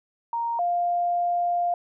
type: tone pair in turn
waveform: sine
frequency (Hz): 932.3 / 700.1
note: A#5 / F5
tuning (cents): 0 / +4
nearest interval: perfect fourth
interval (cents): 496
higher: first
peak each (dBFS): -24 / -21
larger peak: second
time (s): 0.33-0.59 / 0.59-1.74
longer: second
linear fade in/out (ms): 2
effects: none